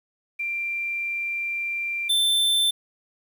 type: tone pair in turn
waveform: sine / square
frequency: 2367 / 3546 Hz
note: D7 / A7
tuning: +13 / +13 cents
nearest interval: perfect fifth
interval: 700 cents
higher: second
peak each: -25 / -19 dBFS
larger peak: second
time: 0.39-2.09 / 2.09-2.71 s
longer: first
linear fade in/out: 10 ms
effects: 9-bit